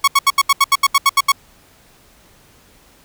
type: tone bursts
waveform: sawtooth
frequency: 1108.7 Hz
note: C#6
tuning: in tune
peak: -5 dBFS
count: 12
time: 0.04-1.32 s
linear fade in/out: 5 ms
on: 37 ms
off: 76 ms
effects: pink hiss -50 dBFS RMS until 3.04 s